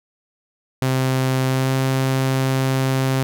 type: tone with pitch glide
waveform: sawtooth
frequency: 130.81 to 132.56 Hz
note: C3 to C3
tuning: 0 to +23 cents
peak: -13 dBFS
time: 0.82-3.23 s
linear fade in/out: 0 ms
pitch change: +23 cents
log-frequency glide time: 1.47-1.75 s
effects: none